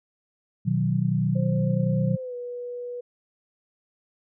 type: chord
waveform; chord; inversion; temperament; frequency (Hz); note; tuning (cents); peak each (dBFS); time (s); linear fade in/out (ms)
sine; B major; none; equal; 123.47 / 155.56 / 185; B2 / D#3 / F#3; 0 / 0 / 0; -25; 0.65-2.17; 20
type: tone with pitch glide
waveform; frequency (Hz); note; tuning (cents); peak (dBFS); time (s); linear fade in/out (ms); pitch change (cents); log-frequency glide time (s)
sine; 526 to 487.9; C5 to B4; +9 to -21; -31; 1.35-3.01; 10; -130; 2.16-2.35
effects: none